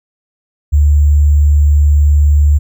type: tone with sample-and-hold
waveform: sine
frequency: 73.42 Hz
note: D2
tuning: in tune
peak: -5 dBFS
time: 0.72-2.59 s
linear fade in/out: 20 ms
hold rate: 7350 Hz
effects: none